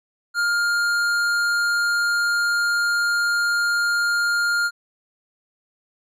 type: tone with tanh clipping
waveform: sine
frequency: 1408 Hz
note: F6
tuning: 14 cents sharp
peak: -20 dBFS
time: 0.34-4.71 s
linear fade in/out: 50 ms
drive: 14 dB
effects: none